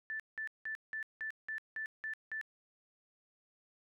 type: tone bursts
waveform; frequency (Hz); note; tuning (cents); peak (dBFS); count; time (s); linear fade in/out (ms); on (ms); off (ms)
sine; 1760; A6; 0; -37; 9; 0.1-2.413; 0; 97; 180
effects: none